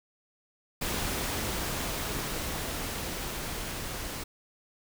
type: noise with level ramp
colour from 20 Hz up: pink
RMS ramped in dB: -31 to -37 dBFS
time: 0.81-4.24 s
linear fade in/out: 10 ms
effects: none